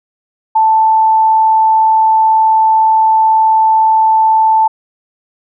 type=tone; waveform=sine; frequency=881 Hz; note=A5; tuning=2 cents sharp; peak=-6 dBFS; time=0.55-4.68 s; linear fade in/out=10 ms; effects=none